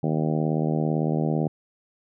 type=harmonic tone; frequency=77.9 Hz; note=D#2; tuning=3 cents sharp; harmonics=2 / 3 / 4 / 5 / 6 / 7 / 8 / 9 / 10; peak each=-24 / -28 / -30 / -32 / -34 / -35 / -36 / -37 / -38 dBFS; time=0.03-1.48 s; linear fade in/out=5 ms; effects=none